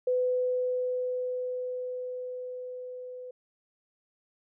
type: tone with level ramp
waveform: sine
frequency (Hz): 502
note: B4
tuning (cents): +28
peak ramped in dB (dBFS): -23 to -39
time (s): 0.07-3.31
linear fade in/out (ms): 5
effects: none